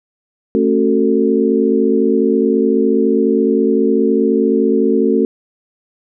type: harmonic tone with a mistuned harmonic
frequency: 74.3 Hz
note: D2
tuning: 21 cents sharp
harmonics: 3 / 4 / 5 / 6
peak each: -16 / -16 / -16 / -16 dBFS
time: 0.55-5.25 s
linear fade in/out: 0 ms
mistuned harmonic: 4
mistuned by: -150 cents
effects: none